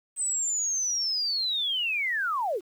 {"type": "linear sweep", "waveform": "sine", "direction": "down", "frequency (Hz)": [8250, 311.1], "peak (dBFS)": -25, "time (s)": [0.16, 2.61], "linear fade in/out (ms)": 50, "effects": ["9-bit"]}